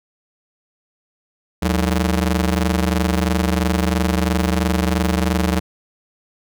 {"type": "ring-modulated tone", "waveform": "sawtooth", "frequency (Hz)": 128.8, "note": "C3", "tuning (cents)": -27, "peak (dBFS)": -9, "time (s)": [1.62, 5.6], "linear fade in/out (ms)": 10, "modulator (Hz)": 52.9, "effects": []}